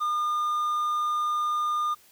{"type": "tone", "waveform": "triangle", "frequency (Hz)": 1212, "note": "D#6", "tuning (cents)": -46, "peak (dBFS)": -22, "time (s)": [0, 1.95], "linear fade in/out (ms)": 20, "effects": ["white hiss -57 dBFS RMS until 2.11 s"]}